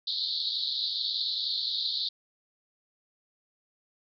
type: band-pass noise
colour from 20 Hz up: white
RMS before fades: -31 dBFS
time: 0.07-2.09 s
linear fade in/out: 5 ms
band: 3600 to 4500 Hz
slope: 96 dB/octave
effects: none